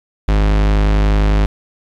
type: tone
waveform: 45% pulse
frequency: 51.3 Hz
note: G#1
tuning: 21 cents flat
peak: -10 dBFS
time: 0.28-1.46 s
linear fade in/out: 5 ms
effects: low-pass 4000 Hz 12 dB/octave + 7-bit